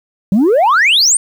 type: exponential sweep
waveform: sine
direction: up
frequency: 180 to 9140 Hz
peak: -5 dBFS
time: 0.32-1.17 s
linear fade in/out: 2 ms
effects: tanh soft clip ceiling -6 dBFS + 7-bit

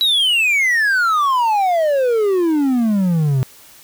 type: exponential sweep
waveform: triangle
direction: down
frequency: 3951 to 126 Hz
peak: -11 dBFS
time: 0.01-3.43 s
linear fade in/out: 0 ms
effects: white hiss -44 dBFS RMS until 3.83 s

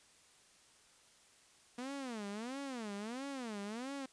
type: tone with vibrato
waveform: sawtooth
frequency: 237 Hz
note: A#3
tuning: 29 cents sharp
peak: -37 dBFS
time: 1.78-4.06 s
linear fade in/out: 5 ms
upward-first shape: sine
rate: 1.5 Hz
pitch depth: 290 cents each way
effects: white hiss -65 dBFS RMS until 4.12 s + resampled to 22050 Hz

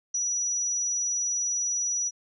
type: tone with ADSR envelope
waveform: sine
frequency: 5860 Hz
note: F#8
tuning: 18 cents flat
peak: -23 dBFS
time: 0.14-2.11 s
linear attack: 8 ms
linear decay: 11 ms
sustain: -2 dB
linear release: 36 ms
effects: none

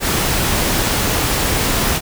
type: noise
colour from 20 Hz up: pink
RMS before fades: -17 dBFS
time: 0-2.01 s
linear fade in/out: 50 ms
effects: none

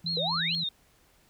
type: tone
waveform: sine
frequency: 167.4 Hz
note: E3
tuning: 27 cents sharp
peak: -35 dBFS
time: 0.04-0.64 s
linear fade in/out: 5 ms
type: tone with vibrato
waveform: sine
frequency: 3964 Hz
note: B7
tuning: 6 cents sharp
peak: -28 dBFS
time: 0.06-0.69 s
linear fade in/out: 5 ms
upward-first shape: sine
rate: 4.5 Hz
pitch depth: 140 cents each way
type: exponential sweep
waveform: sine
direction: up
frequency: 455.5 to 3322 Hz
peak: -30 dBFS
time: 0.17-0.55 s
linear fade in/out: 0 ms
effects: pink hiss -63 dBFS RMS until 1.29 s

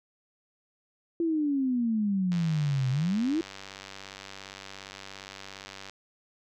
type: exponential two-way sweep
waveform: sine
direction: down then up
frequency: 340.9 to 126.3 to 340.9 Hz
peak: -24 dBFS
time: 1.2-3.41 s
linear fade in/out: 2 ms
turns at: 2.9 s
type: click train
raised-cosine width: 0.2 ms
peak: -24 dBFS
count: 349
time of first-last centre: 2.32-5.897 s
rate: 97.3 Hz
effects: none

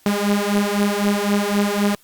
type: beating tone pair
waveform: sawtooth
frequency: 202.1 / 206 Hz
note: G#3 / G#3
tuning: -47 / -14 cents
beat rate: 3.9 Hz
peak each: -16 dBFS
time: 0.06-1.95 s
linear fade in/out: 2 ms
effects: white hiss -54 dBFS RMS until 2.03 s + Opus 48 kbps

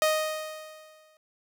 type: tone with exponential decay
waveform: sawtooth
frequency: 622.3 Hz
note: D#5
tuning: in tune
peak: -16 dBFS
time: 0.02-1.17 s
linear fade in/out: 1 ms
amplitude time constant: 250 ms
effects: none

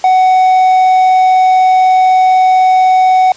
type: tone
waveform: triangle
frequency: 746 Hz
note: F#5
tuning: 14 cents sharp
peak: -3 dBFS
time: 0.04-3.32 s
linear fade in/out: 2 ms
effects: white hiss -35 dBFS RMS until 3.36 s + resampled to 16000 Hz

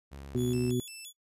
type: tone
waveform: sawtooth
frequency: 69.3 Hz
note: C#2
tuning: in tune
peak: -39 dBFS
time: 0.11-0.73 s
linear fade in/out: 20 ms
type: harmonic tone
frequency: 123.47 Hz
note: B2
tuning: in tune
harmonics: 1 / 2 / 3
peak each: -31 / -30 / -31 dBFS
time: 0.35-0.8 s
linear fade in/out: 0 ms
type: tone with vibrato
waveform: 15% pulse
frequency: 3009 Hz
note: F#7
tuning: 28 cents sharp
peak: -36 dBFS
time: 0.36-1.13 s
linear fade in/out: 50 ms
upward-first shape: square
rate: 2.9 Hz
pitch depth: 220 cents each way
effects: noise-tail reverb RT60 0.1 s tail -26 dB re dry + resampled to 32000 Hz

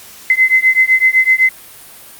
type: beating tone pair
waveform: sine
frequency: 2048 / 2055.9 Hz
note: C7 / C7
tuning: -38 / -31 cents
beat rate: 7.9 Hz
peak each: -11 dBFS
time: 0.3-1.49 s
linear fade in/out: 2 ms
effects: white hiss -37 dBFS RMS until 2.19 s + Opus 48 kbps

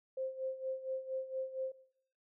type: tone with tremolo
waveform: sine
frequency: 525 Hz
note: C5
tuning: 6 cents sharp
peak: -34 dBFS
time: 0.17-1.72 s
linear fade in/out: 5 ms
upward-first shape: sine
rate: 4.3 Hz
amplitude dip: 75%
effects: noise-tail reverb RT60 0.7 s tail -19 dB re dry

